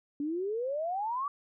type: exponential sweep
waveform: sine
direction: up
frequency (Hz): 280.9 to 1169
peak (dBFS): -30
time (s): 0.2-1.28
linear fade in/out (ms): 2
effects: none